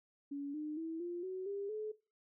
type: tone with pitch steps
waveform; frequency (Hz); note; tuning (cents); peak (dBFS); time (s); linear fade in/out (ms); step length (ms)
sine; 283.1 / 303.4 / 325.2 / 348.5 / 373.6 / 400.4 / 429.1; C#4 / D#4 / E4 / F4 / F#4 / G4 / A4; +37 / -44 / -23 / -4 / +17 / +37 / -43; -38; 0.31-1.92; 10; 230
effects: noise-tail reverb RT60 0.3 s tail -18 dB re dry